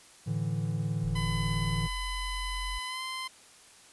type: chord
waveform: triangle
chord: A suspended fourth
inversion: none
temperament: just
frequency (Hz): 110 / 146.67 / 165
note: A2 / D3 / E3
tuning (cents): 0 / -2 / +2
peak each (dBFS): -31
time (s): 0.26-1.88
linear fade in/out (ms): 20
type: tone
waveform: sine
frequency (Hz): 45.42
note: F#1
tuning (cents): -31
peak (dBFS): -34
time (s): 1.03-2.79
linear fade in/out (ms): 10
type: tone with pitch glide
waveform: 15% pulse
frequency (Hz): 1010 to 1037.2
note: B5 to C6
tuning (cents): +39 to -15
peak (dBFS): -28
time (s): 1.15-3.28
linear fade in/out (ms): 10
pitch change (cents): +46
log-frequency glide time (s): 2.86-3.02
effects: white hiss -55 dBFS RMS until 3.92 s + resampled to 24000 Hz